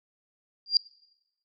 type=tone with exponential growth; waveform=sine; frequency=4775 Hz; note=D8; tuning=28 cents sharp; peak=-13 dBFS; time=0.66-0.77 s; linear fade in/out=1 ms; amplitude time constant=23 ms; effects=noise-tail reverb RT60 1.0 s tail -23 dB re dry